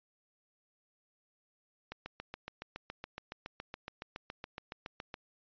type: click train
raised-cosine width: 0.3 ms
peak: -25 dBFS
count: 24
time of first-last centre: 1.92-5.141 s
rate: 7.14 Hz
effects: resampled to 11025 Hz